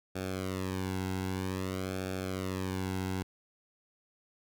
sawtooth tone with flanger, 94 Hz, F#2, 28 cents sharp, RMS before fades -35 dBFS, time 0.15-3.23 s, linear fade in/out 10 ms, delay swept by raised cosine 1 to 1.69 ms, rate 0.52 Hz, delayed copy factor -1, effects none

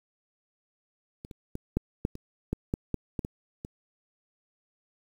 clicks, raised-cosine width 3 ms, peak -28 / -30 / -21 / -12 / -13 / -27 / -15 / -14 / -15 / -17 / -20 / -24 dBFS, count 12, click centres 1.249 / 1.312 / 1.554 / 1.77 / 2.051 / 2.154 / 2.53 / 2.739 / 2.943 / 3.192 / 3.249 / 3.649 s, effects 8-bit

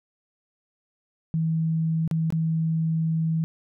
sine tone with dropouts, 161.5 Hz, E3, 35 cents flat, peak -21 dBFS, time 1.34-3.44 s, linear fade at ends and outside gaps 0 ms, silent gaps 2.077-2.112 / 2.304-2.324 s, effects none

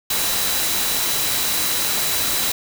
sine tone in noise, 3951 Hz, B7, in tune, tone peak -28 dBFS, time 0.1-2.52 s, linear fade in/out 5 ms, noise white, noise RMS -21 dBFS, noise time 0.1-2.52 s, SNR -10 dB, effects none

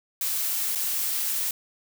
blue noise with dropouts, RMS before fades -27 dBFS, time 0.21-1.51 s, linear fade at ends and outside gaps 2 ms, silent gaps 0.751-0.756 s, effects none

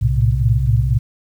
sine tone cluster, 62.7 / 109.5 / 113.6 / 131.3 Hz, B1 / A2 / A#2 / C3, +27 / -8 / -44 / +6 cents, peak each -18 dBFS, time 0.01-0.99 s, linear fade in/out 20 ms, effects 8-bit

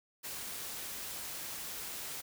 white noise, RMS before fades -42 dBFS, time 0.23-2.22 s, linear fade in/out 20 ms, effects none

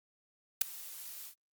blue noise with ADSR envelope, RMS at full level -22 dBFS, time 0.61-1.35 s, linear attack 6 ms, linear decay 6 ms, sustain -24 dB, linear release 91 ms, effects Opus 48 kbps

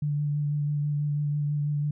sine tone with vibrato, 146.83 Hz, D3, in tune, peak -24 dBFS, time 0.02-1.91 s, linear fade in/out 5 ms, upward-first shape sine, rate 6.1 Hz, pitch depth 17 cents each way, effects none

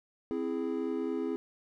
triangle chord, C augmented, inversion none, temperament equal with one note detuned, 261.6 / 331 / 415.3 Hz, C4 / E4 / G#4, 0 / +7 / 0 cents, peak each -33 dBFS, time 0.31-1.36 s, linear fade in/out 0 ms, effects none

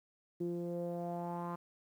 sawtooth tone with low-pass filter sweep, 172.9 Hz, F3, 17 cents flat, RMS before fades -39 dBFS, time 0.4-1.56 s, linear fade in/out 10 ms, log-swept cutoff 350 to 1100 Hz, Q 4.5, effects 11-bit

